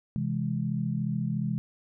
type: chord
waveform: sine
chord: C augmented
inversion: none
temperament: equal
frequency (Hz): 130.81 / 164.81 / 207.7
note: C3 / E3 / G#3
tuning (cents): 0 / 0 / 0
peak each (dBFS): -31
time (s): 0.16-1.58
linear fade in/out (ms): 0
effects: none